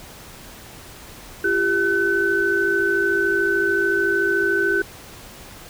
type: tone cluster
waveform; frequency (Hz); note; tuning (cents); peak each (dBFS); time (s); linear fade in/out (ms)
sine; 343.9 / 397.5 / 1514; F4 / G4 / F#6; -27 / +24 / +39; -24 / -22 / -19; 1.44-4.82; 5
effects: pink hiss -41 dBFS RMS until 5.69 s